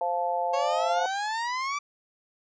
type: harmonic tone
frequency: 174.61 Hz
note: F3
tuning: in tune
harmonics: 3 / 4 / 5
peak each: -31 / -28 / -29 dBFS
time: 0.01-1.06 s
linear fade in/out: 2 ms
type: exponential sweep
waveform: 30% pulse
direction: up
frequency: 541 to 1172 Hz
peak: -25 dBFS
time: 0.53-1.79 s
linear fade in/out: 10 ms
effects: resampled to 16000 Hz